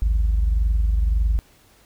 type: tone pair together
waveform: sine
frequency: 52.54 / 74.3 Hz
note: G#1 / D2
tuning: +21 / +21 cents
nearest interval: tritone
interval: 600 cents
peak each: -15 / -24 dBFS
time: 0.02-1.39 s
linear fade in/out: 0 ms
effects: tanh soft clip ceiling -13 dBFS + pink hiss -55 dBFS RMS until 1.85 s